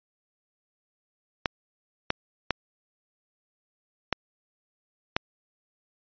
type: clicks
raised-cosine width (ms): 0.3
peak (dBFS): -7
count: 5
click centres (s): 1.458 / 2.104 / 2.507 / 4.127 / 5.165
effects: resampled to 11025 Hz